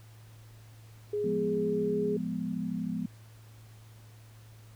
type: tone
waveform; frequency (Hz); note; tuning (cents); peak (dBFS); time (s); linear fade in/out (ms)
sine; 415.3; G#4; 0; -28; 1.13-2.17; 5
type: chord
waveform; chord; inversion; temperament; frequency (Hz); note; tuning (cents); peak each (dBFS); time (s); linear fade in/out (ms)
sine; F diminished; none; equal; 174.61 / 207.7 / 246.9; F3 / Ab3 / Cb4; 0 / 0 / 0; -35; 1.24-3.06; 5
effects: added 110 Hz sine -50 dBFS peak until 4.75 s + pink hiss -60 dBFS RMS until 4.75 s